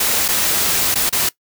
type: noise with dropouts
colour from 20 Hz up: white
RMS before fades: -17 dBFS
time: 0-1.29 s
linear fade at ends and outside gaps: 5 ms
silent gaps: 0.281-0.285 / 0.944-0.955 / 1.094-1.126 s
effects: noise-tail reverb RT60 0.1 s tail -20 dB re dry